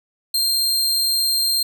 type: tone with amplitude modulation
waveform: sawtooth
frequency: 4186 Hz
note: C8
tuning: in tune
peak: -13 dBFS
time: 0.34-1.63 s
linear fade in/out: 5 ms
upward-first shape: sine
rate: 137 Hz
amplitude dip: 25%
effects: none